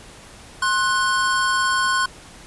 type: tone pair together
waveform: square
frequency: 1059.6 / 1480 Hz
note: C6 / F#6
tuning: +22 / 0 cents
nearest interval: tritone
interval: 578 cents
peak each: -21 dBFS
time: 0.62-2.06 s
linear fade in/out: 5 ms
effects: pink hiss -43 dBFS RMS until 2.46 s + resampled to 24000 Hz